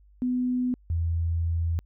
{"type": "tone pair in turn", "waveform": "sine", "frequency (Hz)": [250, 83.43], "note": ["B3", "E2"], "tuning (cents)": [21, 21], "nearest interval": "octave + perfect fifth", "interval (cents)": 1900, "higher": "first", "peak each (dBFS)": -23, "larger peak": "neither", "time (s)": [[0.22, 0.74], [0.9, 1.79]], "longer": "second", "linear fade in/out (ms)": 0, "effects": ["added 50 Hz sine -53 dBFS peak until 1.85 s"]}